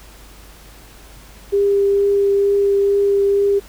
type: tone with vibrato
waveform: sine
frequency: 400 Hz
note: G4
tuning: 35 cents sharp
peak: -12 dBFS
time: 1.52-3.6 s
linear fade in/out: 20 ms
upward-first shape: triangle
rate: 2.2 Hz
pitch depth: 10 cents each way
effects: added 50 Hz sine -42 dBFS peak until 3.68 s + pink hiss -44 dBFS RMS until 3.68 s